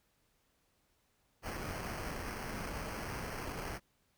pink noise with sample-and-hold, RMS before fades -41 dBFS, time 1.42-3.8 s, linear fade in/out 50 ms, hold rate 3675 Hz, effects pink hiss -75 dBFS RMS until 4.17 s

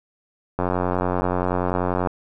click train, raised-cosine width 1 ms, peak -8 dBFS, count 135, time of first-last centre 0.59-2.072 s, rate 90.4 Hz, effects none

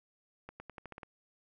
accelerating click train, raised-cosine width 0.5 ms, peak -30 dBFS, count 8, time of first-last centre 0.49-1.032 s, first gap 110 ms, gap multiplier 0.88, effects none

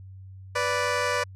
15% pulse tone pair together, 493.9 / 584.9 Hz, B4 / D5, 0 / -7 cents, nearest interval minor third, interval 293 cents, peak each -20 dBFS, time 0.55-1.24 s, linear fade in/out 10 ms, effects added 95 Hz sine -41 dBFS peak until 1.35 s + low-pass 8000 Hz 12 dB/octave

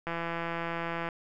click train, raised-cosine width 0.5 ms, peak -19 dBFS, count 172, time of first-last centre 0.07-1.088 s, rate 168 Hz, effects none

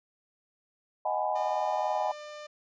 sine chord, G# minor seventh, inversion second, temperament just, 623 / 747.5 / 830.6 / 996.7 Hz, D#5 / F#5 / G#5 / B5, +2 / +17 / 0 / +16 cents, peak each -32 / -32 / -31 / -35 dBFS, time 1.05-2.12 s, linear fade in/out 5 ms
sawtooth tone with pitch glide, 605 to 598.7 Hz, D#5 to D5, -49 to +33 cents, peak -37 dBFS, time 1.35-2.47 s, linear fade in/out 10 ms, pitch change -18 cents, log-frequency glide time 1.93-2.06 s
effects resampled to 16000 Hz

